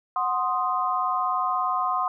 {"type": "chord", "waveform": "sine", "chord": "C diminished", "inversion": "second", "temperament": "equal with one note detuned", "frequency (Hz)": [736.6, 1046.5, 1244.5], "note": ["Gb5", "C6", "Eb6"], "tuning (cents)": [-8, 0, 0], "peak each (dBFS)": [-28, -25, -27], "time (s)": [0.16, 2.08], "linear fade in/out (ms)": 2, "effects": []}